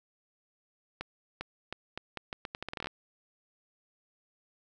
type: accelerating click train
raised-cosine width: 0.3 ms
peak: -20 dBFS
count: 17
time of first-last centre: 1.01-2.871 s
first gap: 400 ms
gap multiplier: 0.79
effects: none